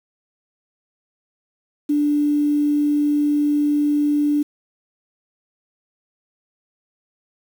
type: tone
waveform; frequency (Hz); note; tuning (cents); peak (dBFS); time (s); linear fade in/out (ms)
sine; 293.7; D4; 0; -15; 1.89-4.43; 10
effects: 7-bit